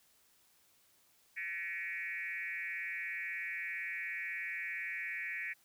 sine tone with frequency modulation, 2068 Hz, C7, 21 cents flat, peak -37 dBFS, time 1.36-5.54 s, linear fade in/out 20 ms, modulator 173 Hz, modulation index 2, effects white hiss -69 dBFS RMS until 5.64 s

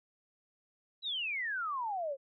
sine exponential sweep, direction down, 4000 to 523.3 Hz, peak -33 dBFS, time 1.02-2.17 s, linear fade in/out 50 ms, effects none

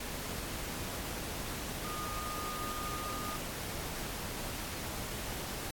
sine tone in noise, 1225 Hz, D#6, 27 cents flat, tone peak -40 dBFS, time 1.84-3.36 s, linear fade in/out 5 ms, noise pink, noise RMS -40 dBFS, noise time 0-5.71 s, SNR -3 dB, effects AAC 64 kbps

